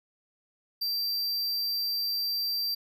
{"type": "tone", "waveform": "square", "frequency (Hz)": 4699, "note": "D8", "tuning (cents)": 0, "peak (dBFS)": -28, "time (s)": [0.81, 2.75], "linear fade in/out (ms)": 10, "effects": []}